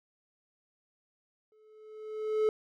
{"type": "tone with exponential growth", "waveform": "triangle", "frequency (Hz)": 431.8, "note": "A4", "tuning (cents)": -33, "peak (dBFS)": -20, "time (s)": [1.52, 2.49], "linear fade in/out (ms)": 1, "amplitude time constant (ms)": 210, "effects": []}